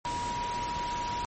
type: tone in noise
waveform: sine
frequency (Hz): 960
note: B5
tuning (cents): -49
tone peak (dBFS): -31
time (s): 0.05-1.25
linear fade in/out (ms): 0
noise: pink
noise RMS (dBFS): -38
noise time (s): 0.05-1.25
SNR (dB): +4
effects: MP3 32 kbps